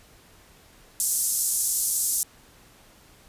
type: band-pass noise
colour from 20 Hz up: white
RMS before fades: -25 dBFS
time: 1-2.23 s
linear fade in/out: 0 ms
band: 6500 to 12000 Hz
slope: 24 dB/octave
effects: pink hiss -54 dBFS RMS until 3.28 s + resampled to 32000 Hz